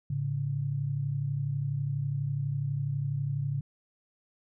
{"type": "tone pair together", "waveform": "sine", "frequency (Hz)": [109.5, 141.63], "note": ["A2", "C#3"], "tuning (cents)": [-8, 38], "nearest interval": "major third", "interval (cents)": 446, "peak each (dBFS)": [-34, -29], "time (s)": [0.1, 3.61], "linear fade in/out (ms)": 5, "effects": []}